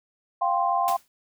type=chord; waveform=sine; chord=F suspended second; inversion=none; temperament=just; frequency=698.5 / 785.8 / 1047.7 Hz; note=F5 / G5 / C6; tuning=0 / +4 / +2 cents; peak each=-25 dBFS; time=0.41-0.97 s; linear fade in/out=10 ms
type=noise with exponential decay; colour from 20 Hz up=white; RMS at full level=-31 dBFS; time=0.88-1.08 s; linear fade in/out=0 ms; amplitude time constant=42 ms
effects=none